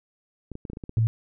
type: clicks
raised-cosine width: 3 ms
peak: -23 dBFS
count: 9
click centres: 0.517 / 0.554 / 0.652 / 0.7 / 0.733 / 0.771 / 0.838 / 0.894 / 0.983 s
type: tone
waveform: sine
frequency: 112.3 Hz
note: A2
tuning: 36 cents sharp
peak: -18 dBFS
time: 0.97-1.07 s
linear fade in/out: 0 ms
effects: none